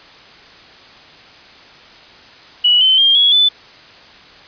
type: tone with pitch steps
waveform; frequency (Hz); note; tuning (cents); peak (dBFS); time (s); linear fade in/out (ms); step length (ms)
sine; 2936 / 3068 / 3205 / 3349 / 3500; F#7 / G7 / G7 / G#7 / A7; -14 / -38 / +38 / +14 / -10; -8; 2.64-3.49; 10; 170
effects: white hiss -41 dBFS RMS until 4.47 s + resampled to 11025 Hz